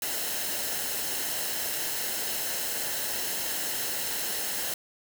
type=noise with comb filter; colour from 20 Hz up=white; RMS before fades=-31 dBFS; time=0.02-4.74 s; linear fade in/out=2 ms; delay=0.85 ms; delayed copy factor=-0.5; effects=none